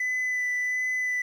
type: tone with vibrato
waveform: sine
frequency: 1999 Hz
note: B6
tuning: 20 cents sharp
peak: -22 dBFS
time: 0-1.22 s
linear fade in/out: 5 ms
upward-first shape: sine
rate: 1.4 Hz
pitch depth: 11 cents each way
effects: tanh soft clip ceiling -24 dBFS + 9-bit